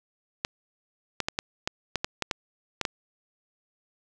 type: clicks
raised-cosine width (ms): 0.2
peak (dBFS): -9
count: 11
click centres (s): 0.449 / 1.203 / 1.285 / 1.389 / 1.675 / 1.957 / 2.045 / 2.223 / 2.312 / 2.813 / 2.852
effects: none